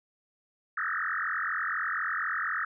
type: tone with frequency modulation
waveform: sine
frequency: 1568 Hz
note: G6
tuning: in tune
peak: -28 dBFS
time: 0.77-2.65 s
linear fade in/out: 5 ms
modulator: 44.1 Hz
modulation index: 7.4
effects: none